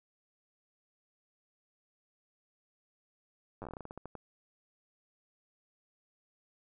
slowing click train, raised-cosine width 1 ms, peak -29 dBFS, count 15, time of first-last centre 3.62-4.153 s, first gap 9 ms, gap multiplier 1.2, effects none

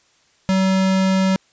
square tone, 190 Hz, F#3, 46 cents sharp, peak -15 dBFS, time 0.49-1.36 s, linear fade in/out 0 ms, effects white hiss -58 dBFS RMS until 1.52 s + resampled to 16000 Hz

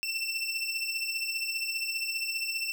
25% pulse beating tone pair, 2680 / 2695 Hz, E7 / E7, +28 / +38 cents, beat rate 15 Hz, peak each -28 / -31 dBFS, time 0.03-2.72 s, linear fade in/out 0 ms, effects none

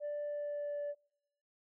sine tone with pitch glide, 587.3 to 580.9 Hz, D5 to D5, 0 to -19 cents, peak -34 dBFS, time 0-0.95 s, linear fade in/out 50 ms, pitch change -19 cents, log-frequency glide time 0.23-0.81 s, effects noise-tail reverb RT60 0.8 s tail -25 dB re dry + tanh soft clip ceiling -34 dBFS

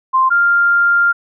sine tone pair in turn, 1046.5 / 1396.9 Hz, C6 / F6, 0 / 0 cents, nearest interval perfect fourth, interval 500 cents, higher second, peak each -9 dBFS, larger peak neither, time 0.13-0.3 / 0.3-1.13 s, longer second, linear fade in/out 20 ms, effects none

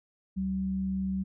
sine tone pair together, 71.4 / 190.62 Hz, D2 / G3, -48 / -48 cents, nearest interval octave + perfect fourth, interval 1700 cents, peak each -39 / -28 dBFS, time 0.36-1.24 s, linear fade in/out 20 ms, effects none

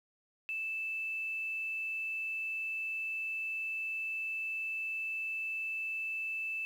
sine tone with quantisation, 2637 Hz, E7, in tune, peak -34 dBFS, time 0.49-6.65 s, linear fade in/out 0 ms, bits 10, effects none

